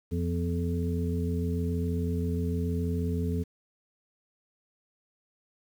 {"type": "harmonic tone with a mistuned harmonic", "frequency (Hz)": 86.3, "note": "F2", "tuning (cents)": -20, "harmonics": [1, 2, 3, 5], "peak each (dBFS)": [-29, -32, -34, -36], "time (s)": [0.11, 3.44], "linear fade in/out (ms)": 20, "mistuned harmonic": 3, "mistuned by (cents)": -49, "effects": ["9-bit"]}